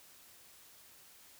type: silence
effects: white hiss -59 dBFS RMS until 1.39 s

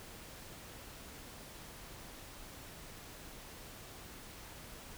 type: silence
effects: pink hiss -51 dBFS RMS until 4.97 s

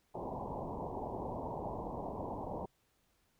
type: low-pass noise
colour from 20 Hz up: white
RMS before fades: -41 dBFS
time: 0.14-2.66 s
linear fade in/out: 10 ms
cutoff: 1000 Hz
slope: 96 dB/octave
effects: pink hiss -75 dBFS RMS until 3.39 s

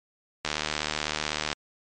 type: click train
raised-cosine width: 0.2 ms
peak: -9 dBFS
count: 83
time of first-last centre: 0.45-1.529 s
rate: 76 Hz
effects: MP3 48 kbps

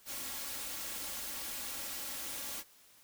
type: noise with comb filter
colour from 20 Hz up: white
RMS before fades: -41 dBFS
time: 0.05-2.64 s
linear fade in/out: 50 ms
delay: 3.6 ms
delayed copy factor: +0.55
effects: white hiss -62 dBFS RMS until 3.03 s

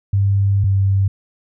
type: tone pair in turn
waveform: sine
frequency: 99.1 / 97.57 Hz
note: G2 / G2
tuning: +19 / -8 cents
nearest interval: unison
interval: 27 cents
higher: first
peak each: -12 dBFS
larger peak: neither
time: 0.13-0.64 / 0.64-1.08 s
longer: first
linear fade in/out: 5 ms
effects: none

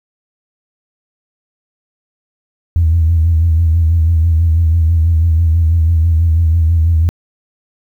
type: tone with vibrato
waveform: sine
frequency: 82.1 Hz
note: E2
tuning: 6 cents flat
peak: -7 dBFS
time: 2.76-7.09 s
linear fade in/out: 0 ms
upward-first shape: sine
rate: 6.1 Hz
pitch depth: 63 cents each way
effects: tanh soft clip ceiling -3 dBFS + 8-bit

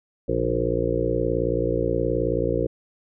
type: harmonic tone with a mistuned harmonic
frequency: 58.8 Hz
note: A#1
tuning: 16 cents sharp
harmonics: 1 / 2 / 3 / 5 / 6 / 7 / 8 / 9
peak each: -30 / -30 / -32 / -30 / -28 / -30 / -26 / -28 dBFS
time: 0.28-2.67 s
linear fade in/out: 10 ms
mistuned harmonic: 3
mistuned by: -18 cents
effects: none

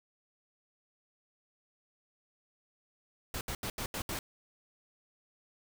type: noise bursts at uneven times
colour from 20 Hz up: pink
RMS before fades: -37 dBFS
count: 6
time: 3.34-3.41 / 3.48-3.55 / 3.63-3.7 / 3.78-3.86 / 3.94-4.02 / 4.09-4.19 s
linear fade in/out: 2 ms
effects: none

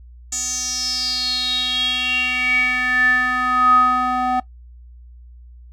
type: tone with band-pass filter sweep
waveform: square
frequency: 251.5 Hz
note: B3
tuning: 32 cents sharp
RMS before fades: -19 dBFS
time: 0.32-4.4 s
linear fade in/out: 5 ms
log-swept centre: 7000 to 900 Hz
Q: 9.6
effects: noise-tail reverb RT60 0.1 s tail -18 dB re dry + added 60 Hz sine -39 dBFS peak until 5.72 s

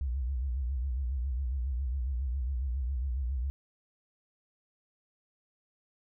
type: tone with vibrato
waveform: sine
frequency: 64.4 Hz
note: C2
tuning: 27 cents flat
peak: -29 dBFS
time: 0.01-3.5 s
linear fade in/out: 0 ms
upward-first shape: sine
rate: 7.3 Hz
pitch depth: 150 cents each way
effects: none

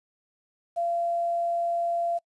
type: tone with quantisation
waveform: sine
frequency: 685 Hz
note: F5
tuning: 34 cents flat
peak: -24 dBFS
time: 0.76-2.19 s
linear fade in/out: 20 ms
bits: 9
effects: noise-tail reverb RT60 0.1 s tail -25 dB re dry + resampled to 24000 Hz

